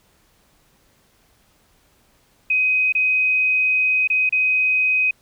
sine tone with dropouts, 2516 Hz, D#7, 19 cents sharp, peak -15 dBFS, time 2.5-5.11 s, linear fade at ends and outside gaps 5 ms, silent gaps 2.924-2.95 / 4.075-4.1 / 4.293-4.324 s, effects pink hiss -59 dBFS RMS until 5.21 s

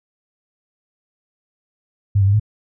sine tone with pitch steps, 100.8 / 97 / 100.2 / 106.7 Hz, G2 / G2 / G2 / G#2, +49 / -18 / +38 / +47 cents, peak -11 dBFS, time 2.15-2.398 s, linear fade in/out 10 ms, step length 62 ms, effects none

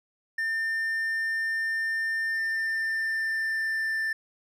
triangle tone with pitch glide, 1800 to 1778.3 Hz, A6 to A6, +39 to +18 cents, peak -24 dBFS, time 0.38-4.13 s, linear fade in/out 5 ms, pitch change -21 cents, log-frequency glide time 2.24-4.01 s, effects none

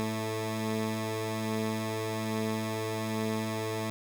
15% pulse tone pair together, 109.4 / 220 Hz, A2 / A3, -9 / 0 cents, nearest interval octave, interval 1209 cents, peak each -27 dBFS, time 0-3.9 s, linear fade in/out 0 ms, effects none

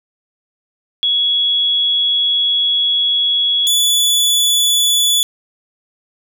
sine / sawtooth tone pair in turn, 3353 / 3445 Hz, G#7 / A7, +16 / -37 cents, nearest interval unison, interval 47 cents, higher second, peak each -12 / -8 dBFS, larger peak second, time 1.03-3.67 / 3.67-5.23 s, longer first, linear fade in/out 0 ms, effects none

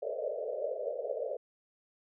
white band-pass noise, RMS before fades -36 dBFS, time 0.02-1.37 s, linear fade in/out 10 ms, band 430 to 640 Hz, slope 96 dB/octave, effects none

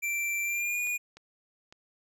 square tone with pitch glide, 2349 to 2445 Hz, D7 to D#7, 0 to -31 cents, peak -29 dBFS, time 0.02-0.98 s, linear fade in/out 20 ms, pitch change +69 cents, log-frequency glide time 0.43-0.81 s
clicks, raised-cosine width 0.2 ms, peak -32 dBFS, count 3, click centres 0.871 / 1.17 / 1.725 s
effects none

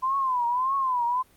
sine tone with vibrato, 1020 Hz, C6, 44 cents flat, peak -22 dBFS, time 0.02-1.23 s, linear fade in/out 20 ms, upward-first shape triangle, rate 1.7 Hz, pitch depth 150 cents each way, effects pink hiss -59 dBFS RMS until 1.36 s + Opus 48 kbps

